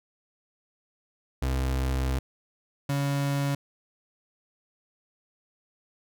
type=tone pair in turn; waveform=35% pulse; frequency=65.41 / 140.7 Hz; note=C2 / C#3; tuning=0 / +26 cents; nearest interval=octave + minor second; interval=1326 cents; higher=second; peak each=-23 dBFS; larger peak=neither; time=1.42-2.19 / 2.89-3.55 s; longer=first; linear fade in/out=5 ms; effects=none